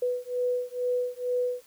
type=beating tone pair; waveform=sine; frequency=493.9 / 496.1 Hz; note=B4 / B4; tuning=0 / +8 cents; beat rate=2.2 Hz; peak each=-29 dBFS; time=0.02-1.62 s; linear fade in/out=5 ms; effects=white hiss -58 dBFS RMS until 1.66 s